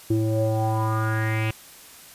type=tone with low-pass filter sweep; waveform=square; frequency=110 Hz; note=A2; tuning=in tune; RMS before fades=-23 dBFS; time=0.1-1.51 s; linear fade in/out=5 ms; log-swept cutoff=350 to 2700 Hz; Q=5.5; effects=white hiss -46 dBFS RMS until 2.14 s + resampled to 32000 Hz